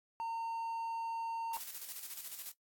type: tone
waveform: triangle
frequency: 914 Hz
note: A#5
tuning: 34 cents flat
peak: -34 dBFS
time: 0.2-1.57 s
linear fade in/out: 0 ms
type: noise with tremolo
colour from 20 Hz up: blue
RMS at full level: -43 dBFS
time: 1.53-2.52 s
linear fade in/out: 5 ms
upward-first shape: square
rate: 14 Hz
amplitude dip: 50%
effects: noise-tail reverb RT60 0.1 s tail -17 dB re dry + AAC 64 kbps